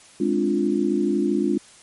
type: chord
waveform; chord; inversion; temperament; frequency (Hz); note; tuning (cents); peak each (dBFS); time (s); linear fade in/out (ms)
sine; D half-diminished seventh; second; equal; 207.7 / 261.6 / 293.7 / 349.2; Ab3 / C4 / D4 / F4; 0 / 0 / 0 / 0; -24 / -27 / -23 / -23; 0.2-1.58; 5
effects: white hiss -49 dBFS RMS until 1.82 s + MP3 48 kbps